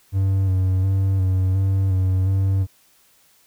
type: tone with vibrato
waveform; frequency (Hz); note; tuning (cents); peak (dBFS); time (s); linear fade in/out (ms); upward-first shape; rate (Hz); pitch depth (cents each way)
triangle; 95; F#2; +46; -14; 0.12-2.67; 50; square; 1.4; 27
effects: white hiss -57 dBFS RMS until 3.46 s